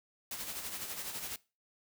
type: noise with tremolo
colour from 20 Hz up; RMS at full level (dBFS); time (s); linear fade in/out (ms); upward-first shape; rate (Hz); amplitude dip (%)
white; -39; 0.31-1.36; 2; sine; 12; 50
effects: noise-tail reverb RT60 0.3 s tail -21 dB re dry